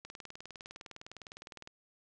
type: click train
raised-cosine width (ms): 0.2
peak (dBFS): -29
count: 33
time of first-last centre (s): 0.05-1.674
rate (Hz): 19.7
effects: resampled to 22050 Hz